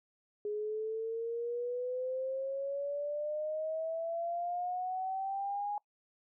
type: exponential sweep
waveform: sine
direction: up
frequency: 415.3 to 830.6 Hz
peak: -33 dBFS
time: 0.45-5.78 s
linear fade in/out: 2 ms
effects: noise-tail reverb RT60 0.1 s tail -23 dB re dry